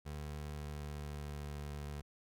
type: tone with pitch glide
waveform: 25% pulse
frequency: 74.4 to 72.87 Hz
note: D2 to D2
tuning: +23 to -13 cents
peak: -38 dBFS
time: 0.05-2.02 s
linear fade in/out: 20 ms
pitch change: -36 cents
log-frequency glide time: 0.39-1.59 s
effects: none